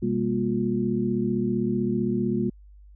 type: tone cluster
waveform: sine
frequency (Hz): 128.2 / 202.2 / 237.8 / 356.3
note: C3 / G#3 / A#3 / F4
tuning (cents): -35 / -46 / +35 / +35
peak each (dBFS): -31 / -26 / -27 / -28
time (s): 0.02-2.5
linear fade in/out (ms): 10
effects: added 50 Hz sine -46 dBFS peak until 2.95 s